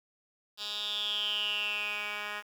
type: tone with band-pass filter sweep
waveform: 10% pulse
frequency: 207.7 Hz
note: G#3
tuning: in tune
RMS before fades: -34 dBFS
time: 0.57-2.43 s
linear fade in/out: 50 ms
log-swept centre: 4100 to 2000 Hz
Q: 9.5
effects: 9-bit